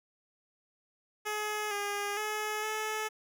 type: tone with pitch steps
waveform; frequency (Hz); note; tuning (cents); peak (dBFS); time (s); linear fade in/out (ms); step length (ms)
10% pulse; 423.3 / 407.3 / 426.3 / 432.2; G#4 / G#4 / G#4 / A4; +33 / -34 / +45 / -31; -24; 1.25-3.09; 20; 460
effects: none